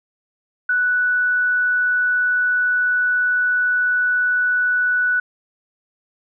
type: tone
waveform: sine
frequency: 1481 Hz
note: F#6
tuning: 1 cent sharp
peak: -15 dBFS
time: 0.69-5.2 s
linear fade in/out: 5 ms
effects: none